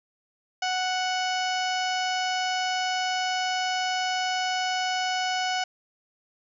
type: harmonic tone with a mistuned harmonic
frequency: 740 Hz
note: F#5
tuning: in tune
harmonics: 1 / 2 / 3 / 4 / 5 / 6 / 7 / 8 / 9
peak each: -27 / -32 / -35 / -33 / -45 / -40 / -36 / -41 / -45 dBFS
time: 0.62-5.64 s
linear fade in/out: 5 ms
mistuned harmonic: 9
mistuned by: +28 cents
effects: none